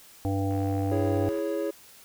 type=harmonic tone; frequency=98 Hz; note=G2; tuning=in tune; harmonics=1 / 3 / 5 / 7 / 8; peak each=-27 / -29 / -35 / -37 / -37 dBFS; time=0.25-1.29 s; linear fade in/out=0 ms
type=click train; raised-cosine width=0.5 ms; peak=-33 dBFS; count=66; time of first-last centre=0.51-1.387 s; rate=74.1 Hz
type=chord; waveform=triangle; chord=C# minor; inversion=first; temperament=equal; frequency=329.6 / 415.3 / 554.4 Hz; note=E4 / G#4 / C#5; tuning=0 / 0 / 0 cents; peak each=-29 dBFS; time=0.91-1.71 s; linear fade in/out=10 ms
effects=white hiss -52 dBFS RMS until 2.04 s